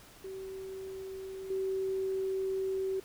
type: tone with level steps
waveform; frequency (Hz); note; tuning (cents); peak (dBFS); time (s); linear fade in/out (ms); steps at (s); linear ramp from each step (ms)
sine; 382.4; G4; -43; -39 / -30; 0.24-3; 5; 1.5; 5
effects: pink hiss -55 dBFS RMS until 3.04 s